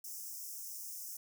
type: high-pass noise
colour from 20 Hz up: white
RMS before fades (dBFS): -45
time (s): 0.04-1.17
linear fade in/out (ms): 5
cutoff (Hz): 5200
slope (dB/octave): 96
effects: none